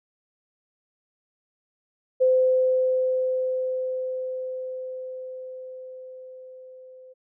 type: tone with level ramp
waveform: sine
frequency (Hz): 514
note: C5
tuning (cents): -31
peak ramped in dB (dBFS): -15 to -44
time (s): 2.2-7.14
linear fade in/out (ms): 20
effects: none